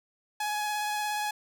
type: tone with vibrato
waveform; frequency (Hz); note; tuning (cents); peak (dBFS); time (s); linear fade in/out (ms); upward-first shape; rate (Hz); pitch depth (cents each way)
sawtooth; 840; G#5; +19; -25; 0.4-1.31; 5; sine; 17; 13
effects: none